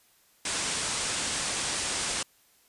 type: low-pass noise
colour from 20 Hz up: white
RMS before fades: -31 dBFS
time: 0.45-2.23 s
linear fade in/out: 5 ms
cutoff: 9600 Hz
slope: 96 dB/octave
effects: white hiss -63 dBFS RMS until 2.68 s + resampled to 32000 Hz